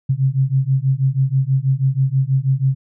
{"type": "beating tone pair", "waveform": "sine", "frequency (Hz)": [130.81, 137.01], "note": ["C3", "C#3"], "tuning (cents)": [0, -20], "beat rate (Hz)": 6.2, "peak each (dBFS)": -17, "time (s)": [0.09, 2.75], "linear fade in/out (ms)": 10, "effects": []}